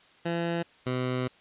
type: tone pair in turn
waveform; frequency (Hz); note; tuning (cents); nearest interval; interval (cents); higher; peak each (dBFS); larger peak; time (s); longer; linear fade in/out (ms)
15% pulse; 169.5 / 126.98; E3 / B2; +49 / +49; perfect fourth; 500; first; -21; neither; 0.25-0.63 / 0.86-1.28; second; 10
effects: white hiss -58 dBFS RMS until 1.4 s + resampled to 8000 Hz